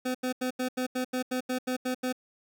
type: tone bursts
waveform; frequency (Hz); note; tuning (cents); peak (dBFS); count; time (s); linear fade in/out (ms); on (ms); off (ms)
25% pulse; 254.1; B3; +49; -24; 12; 0.05-2.127; 10; 97; 83
effects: none